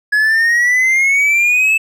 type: exponential sweep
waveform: triangle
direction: up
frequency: 1683 to 2637 Hz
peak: -8 dBFS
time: 0.12-1.78 s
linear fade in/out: 10 ms
effects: none